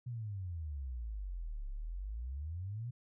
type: exponential two-way sweep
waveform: sine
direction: down then up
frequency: 125.6 to 33.45 to 125.6 Hz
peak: -38 dBFS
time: 0.06-2.91 s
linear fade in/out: 10 ms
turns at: 1.69 s
effects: none